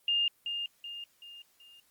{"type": "tone with echo", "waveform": "sine", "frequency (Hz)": 2818, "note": "F7", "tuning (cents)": 15, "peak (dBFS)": -25, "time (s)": [0.08, 0.28], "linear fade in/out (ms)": 2, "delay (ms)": 380, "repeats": 4, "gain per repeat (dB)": -7, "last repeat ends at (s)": 1.8, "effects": ["white hiss -68 dBFS RMS until 1.9 s", "Opus 24 kbps"]}